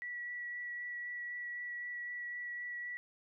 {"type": "tone with vibrato", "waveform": "sine", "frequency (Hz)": 1942, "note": "B6", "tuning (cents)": -30, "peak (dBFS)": -39, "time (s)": [0.02, 2.97], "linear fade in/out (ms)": 0, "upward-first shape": "sine", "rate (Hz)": 3.9, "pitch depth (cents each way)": 10, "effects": []}